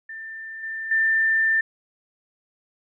sine tone with level steps, 1787 Hz, A6, 26 cents sharp, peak -33 / -28 / -17 dBFS, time 0.09-1.61 s, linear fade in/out 5 ms, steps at 0.63 / 0.91 s, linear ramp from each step 5 ms, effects none

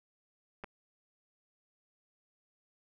clicks, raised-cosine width 0.5 ms, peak -28 / -29 dBFS, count 2, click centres 0.638 / 0.643 s, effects none

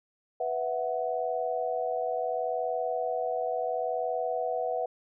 sine chord, B suspended fourth, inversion none, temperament equal, 493.9 / 659.3 / 740 Hz, B4 / E5 / F#5, 0 / 0 / 0 cents, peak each -32 dBFS, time 0.4-4.86 s, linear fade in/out 5 ms, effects none

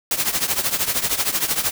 white noise with tremolo, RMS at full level -18 dBFS, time 0.11-1.71 s, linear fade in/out 2 ms, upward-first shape triangle, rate 13 Hz, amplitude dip 85%, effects none

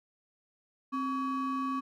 triangle ring-modulated tone, 698.5 Hz, F5, in tune, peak -25 dBFS, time 0.92-1.81 s, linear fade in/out 20 ms, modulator 434 Hz, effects none

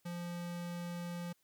square tone, 173.7 Hz, F3, 9 cents flat, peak -40 dBFS, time 0.05-1.33 s, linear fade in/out 10 ms, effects white hiss -75 dBFS RMS until 1.43 s

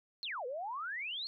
sine exponential two-way sweep, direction down then up, 4435 to 472.6 to 4435 Hz, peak -37 dBFS, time 0.23-1.27 s, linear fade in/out 0 ms, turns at 0.46 s, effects none

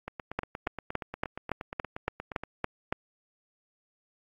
two click trains, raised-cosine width 0.5 ms, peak -13 / -21 dBFS, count 10 / 21, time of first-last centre 0.39-2.925 / 0.08-2.436 s, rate 3.55 / 8.49 Hz, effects AAC 64 kbps

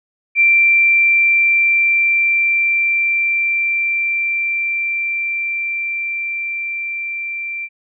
sine tone with level ramp, 2355 Hz, D7, 4 cents sharp, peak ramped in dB -8 to -22 dBFS, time 0.35-7.69 s, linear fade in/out 50 ms, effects none

